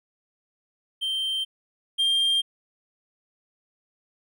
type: tone pair in turn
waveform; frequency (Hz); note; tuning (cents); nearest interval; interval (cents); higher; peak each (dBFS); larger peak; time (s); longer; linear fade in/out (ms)
triangle; 3136 / 3193; G7 / G7; 0 / +31; unison; 31; second; -23 / -18; second; 1.01-1.45 / 1.98-2.42; neither; 20
effects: none